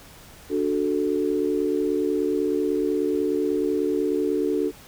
sine chord, D major, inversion none, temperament equal, 293.7 / 370 / 440 Hz, D4 / F#4 / A4, 0 / 0 / 0 cents, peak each -25 dBFS, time 0.49-4.72 s, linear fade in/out 50 ms, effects pink hiss -47 dBFS RMS until 4.87 s

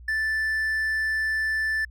triangle tone, 1760 Hz, A6, in tune, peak -21 dBFS, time 0.08-1.85 s, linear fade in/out 5 ms, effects added 60 Hz sine -42 dBFS peak until 1.9 s

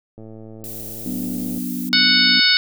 click train, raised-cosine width 2 ms, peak -26 dBFS, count 155, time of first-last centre 0.18-1.58 s, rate 110 Hz
violet noise, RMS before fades -33 dBFS, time 0.64-1.89 s, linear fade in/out 0 ms
sine chord, B minor, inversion second, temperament just, 185.21 / 246.9 / 296.3 Hz, F#3 / B3 / D4, +2 / 0 / +15 cents, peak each -29 / -25 / -31 dBFS, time 1.06-2.4 s, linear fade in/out 2 ms
harmonic tone, 740 Hz, F#5, in tune, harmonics 2 / 3 / 4 / 5 / 6 / 7, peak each -20 / -20 / -23 / -18 / -17 / -20 dBFS, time 1.93-2.57 s, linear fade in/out 0 ms
effects none

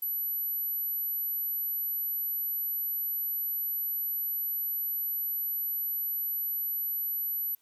sine tone, 11840 Hz, F#9, in tune, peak -29 dBFS, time 0.02-7.55 s, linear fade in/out 5 ms, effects white hiss -70 dBFS RMS until 7.61 s

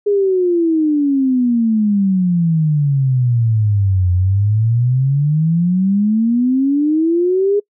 sine exponential two-way sweep, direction down then up, 415.3 to 88.8 to 415.3 Hz, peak -11 dBFS, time 0.06-7.6 s, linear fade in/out 10 ms, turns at 4.12 s, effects noise-tail reverb RT60 0.1 s tail -26 dB re dry

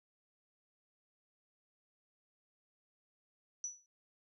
sine tone with exponential decay, 5920 Hz, F#8, in tune, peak -34 dBFS, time 3.64-3.86 s, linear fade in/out 1 ms, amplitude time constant 46 ms, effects none

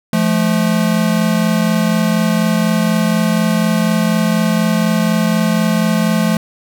square tone pair together, 172.7 / 216.8 Hz, F3 / A3, -19 / -25 cents, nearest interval major third, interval 394 cents, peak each -16 / -15 dBFS, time 0.13-6.37 s, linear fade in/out 2 ms, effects none

